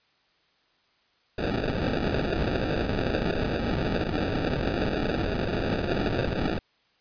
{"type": "noise with sample-and-hold", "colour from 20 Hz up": "violet", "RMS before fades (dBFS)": -27, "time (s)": [1.38, 6.59], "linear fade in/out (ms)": 5, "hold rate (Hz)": 1050, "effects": ["white hiss -66 dBFS RMS until 7 s", "resampled to 11025 Hz"]}